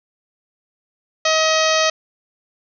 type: harmonic tone with a mistuned harmonic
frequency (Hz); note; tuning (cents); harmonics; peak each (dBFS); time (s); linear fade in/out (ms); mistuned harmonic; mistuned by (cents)
634; D#5; +32; 1 / 2 / 3 / 4 / 5 / 6 / 7 / 8 / 9 / 10; -18 / -21 / -23 / -24 / -25 / -26 / -26 / -27 / -28 / -28; 1.25-1.9; 5; 10; -22
effects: none